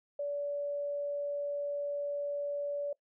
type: tone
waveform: sine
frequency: 575 Hz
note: D5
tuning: 37 cents flat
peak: -32 dBFS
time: 0.19-2.93 s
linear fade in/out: 5 ms
effects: noise-tail reverb RT60 0.1 s tail -21 dB re dry